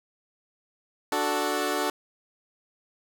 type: chord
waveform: 15% pulse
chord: D major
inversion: none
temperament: equal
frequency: 293.7 / 370 / 440 Hz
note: D4 / F#4 / A4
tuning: 0 / 0 / 0 cents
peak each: -23 dBFS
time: 1.12-1.9 s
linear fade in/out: 2 ms
effects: none